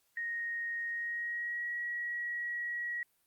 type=tone with pitch glide; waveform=sine; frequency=1866 to 1912.9 Hz; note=A#6 to A#6; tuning=+1 to +44 cents; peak=-34 dBFS; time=0.17-3.03 s; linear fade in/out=2 ms; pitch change=+43 cents; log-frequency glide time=0.88-1.69 s; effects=white hiss -74 dBFS RMS until 3.26 s + Opus 48 kbps